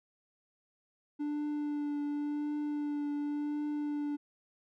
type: tone with vibrato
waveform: triangle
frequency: 293.7 Hz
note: D4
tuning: in tune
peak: -30 dBFS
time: 1.19-4.17 s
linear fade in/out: 20 ms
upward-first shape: triangle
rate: 0.91 Hz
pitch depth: 19 cents each way
effects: none